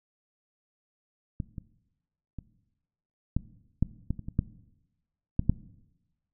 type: clicks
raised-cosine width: 5 ms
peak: -19 / -25 / -25 / -13 / -11 / -16 / -27 / -24 / -11 / -11 / -9 dBFS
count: 11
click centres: 1.402 / 1.582 / 2.387 / 3.366 / 3.826 / 4.106 / 4.193 / 4.285 / 4.391 / 5.394 / 5.496 s
effects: noise-tail reverb RT60 1.0 s tail -18 dB re dry